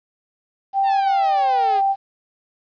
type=tone; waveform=sine; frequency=784 Hz; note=G5; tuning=in tune; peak=-15 dBFS; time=0.73-1.96 s; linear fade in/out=50 ms
type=exponential sweep; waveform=sawtooth; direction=down; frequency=937 to 392 Hz; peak=-23 dBFS; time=0.83-1.82 s; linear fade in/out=50 ms
effects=resampled to 11025 Hz + 9-bit